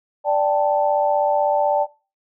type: chord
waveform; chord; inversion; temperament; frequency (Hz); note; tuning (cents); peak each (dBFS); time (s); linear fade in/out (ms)
sine; D suspended fourth; none; equal; 587.3 / 784 / 880; D5 / G5 / A5; 0 / 0 / 0; -18 / -21 / -21; 0.24-1.87; 50
effects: noise-tail reverb RT60 0.3 s tail -18 dB re dry